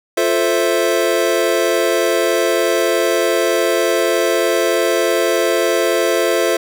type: chord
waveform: square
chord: F major seventh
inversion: none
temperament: equal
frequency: 349.2 / 440 / 523.3 / 659.3 Hz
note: F4 / A4 / C5 / E5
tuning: 0 / 0 / 0 / 0 cents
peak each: -20 dBFS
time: 0.17-6.57 s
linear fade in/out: 5 ms
effects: none